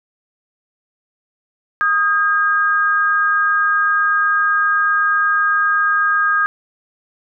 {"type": "tone pair together", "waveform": "sine", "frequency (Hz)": [1244.5, 1616.6], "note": ["D#6", "G#6"], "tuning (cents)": [0, -47], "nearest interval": "perfect fourth", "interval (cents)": 453, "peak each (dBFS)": [-16, -15], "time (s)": [1.81, 6.46], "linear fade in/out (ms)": 0, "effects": []}